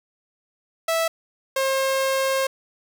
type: tone pair in turn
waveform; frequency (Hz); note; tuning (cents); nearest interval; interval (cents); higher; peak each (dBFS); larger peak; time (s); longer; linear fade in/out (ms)
sawtooth; 656 / 534.9; E5 / C5; -9 / +38; major third; 353; first; -16; neither; 0.88-1.08 / 1.56-2.47; second; 5
effects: none